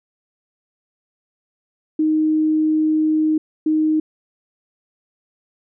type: tone pair in turn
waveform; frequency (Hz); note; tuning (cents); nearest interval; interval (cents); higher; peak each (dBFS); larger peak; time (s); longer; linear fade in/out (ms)
sine; 311.1 / 311.1; D#4 / D#4; 0 / 0; unison; 0; neither; -14; neither; 1.99-3.38 / 3.66-4; first; 5
effects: none